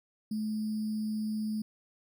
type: tone with sample-and-hold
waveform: sine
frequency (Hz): 215.4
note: A3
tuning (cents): -37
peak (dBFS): -30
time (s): 0.31-1.62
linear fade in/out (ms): 5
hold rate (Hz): 4900
effects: none